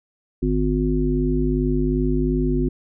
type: harmonic tone with a mistuned harmonic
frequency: 51.3 Hz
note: G#1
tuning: 21 cents flat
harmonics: 1 / 3 / 5 / 7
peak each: -22 / -25 / -22 / -24 dBFS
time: 0.42-2.69 s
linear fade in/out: 10 ms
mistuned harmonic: 1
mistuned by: -24 cents
effects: none